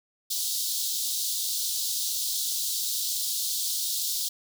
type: high-pass noise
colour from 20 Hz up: pink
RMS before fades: -29 dBFS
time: 0.3-4.29 s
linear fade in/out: 10 ms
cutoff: 3600 Hz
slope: 48 dB/octave
effects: none